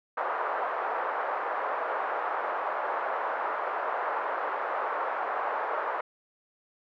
white band-pass noise, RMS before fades -31 dBFS, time 0.17-6.01 s, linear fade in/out 5 ms, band 510 to 1300 Hz, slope 24 dB/octave, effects none

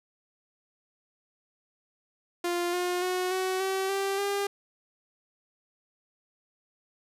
sawtooth tone with pitch steps, 349.2 / 357.4 / 365.7 / 374.3 / 383 / 392 / 401.1 Hz, F4 / F4 / F#4 / F#4 / G4 / G4 / G4, 0 / +40 / -20 / +20 / -40 / 0 / +40 cents, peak -23 dBFS, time 2.44-4.47 s, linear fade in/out 5 ms, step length 290 ms, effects resampled to 32000 Hz + 10-bit

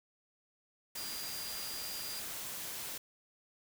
sine tone in noise, 4800 Hz, D8, 37 cents sharp, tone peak -44 dBFS, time 0.97-2.2 s, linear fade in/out 5 ms, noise white, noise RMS -42 dBFS, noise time 0.95-2.98 s, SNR -5 dB, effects none

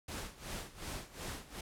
pink noise with tremolo, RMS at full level -41 dBFS, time 0.08-1.61 s, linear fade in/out 5 ms, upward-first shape sine, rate 2.7 Hz, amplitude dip 85%, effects low-pass 12000 Hz 12 dB/octave

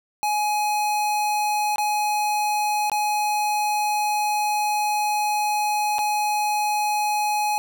square tone with dropouts, 840 Hz, G#5, 19 cents sharp, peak -21 dBFS, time 0.23-7.58 s, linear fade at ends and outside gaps 0 ms, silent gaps 1.759-1.782 / 2.898-2.917 / 5.984-5.99 s, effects none

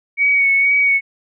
sine tone with vibrato, 2236 Hz, C#7, 14 cents sharp, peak -11 dBFS, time 0.17-1.01 s, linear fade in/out 50 ms, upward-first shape sine, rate 2.1 Hz, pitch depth 25 cents each way, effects none

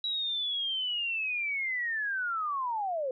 sine linear sweep, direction down, 3900 to 498.1 Hz, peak -29 dBFS, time 0.04-3.11 s, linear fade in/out 2 ms, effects none

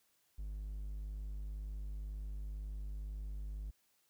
triangle tone, 51 Hz, G#1, 31 cents flat, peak -38 dBFS, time 0.38-3.71 s, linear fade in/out 10 ms, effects white hiss -75 dBFS RMS until 4.09 s

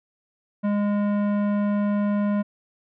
sine tone with tanh clipping, 205.2 Hz, G#3, 21 cents flat, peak -22 dBFS, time 0.63-2.43 s, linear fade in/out 20 ms, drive 15 dB, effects none

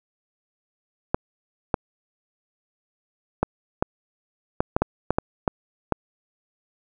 clicks, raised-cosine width 1 ms, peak -5 dBFS, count 11, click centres 1.145 / 1.742 / 3.43 / 3.825 / 4.605 / 4.765 / 4.82 / 5.106 / 5.185 / 5.478 / 5.923 s, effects none

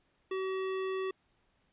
square tone, 379.7 Hz, F#4, 45 cents sharp, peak -33 dBFS, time 0.31-1.11 s, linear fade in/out 5 ms, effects pink hiss -73 dBFS RMS until 1.72 s + resampled to 8000 Hz

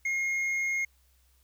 sine tone with hard clipping, 2144 Hz, C7, 42 cents sharp, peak -28 dBFS, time 0.05-0.85 s, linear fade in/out 5 ms, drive 4 dB, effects added 64 Hz sine -63 dBFS peak until 1.43 s + white hiss -69 dBFS RMS until 1.43 s

